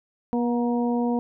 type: harmonic tone with a mistuned harmonic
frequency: 240.2 Hz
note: B3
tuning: 48 cents flat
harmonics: 1 / 2 / 3 / 4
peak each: -22 / -28 / -32 / -34 dBFS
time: 0.33-1.19 s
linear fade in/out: 0 ms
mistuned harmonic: 4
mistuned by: -32 cents
effects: none